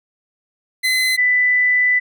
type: tone pair in turn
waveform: 30% pulse / sine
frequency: 2035 / 1990.8 Hz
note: C7 / B6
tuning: -49 / +13 cents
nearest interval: unison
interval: 38 cents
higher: first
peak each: -12 dBFS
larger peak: neither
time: 0.83-1.17 / 1.17-2 s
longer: second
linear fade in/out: 20 ms
effects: none